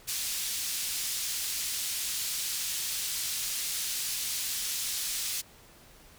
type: band-pass noise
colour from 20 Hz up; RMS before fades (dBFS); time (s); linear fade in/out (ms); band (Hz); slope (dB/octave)
pink; -33; 0.07-5.42; 20; 4000 to 16000; 12
effects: pink hiss -55 dBFS RMS until 6.18 s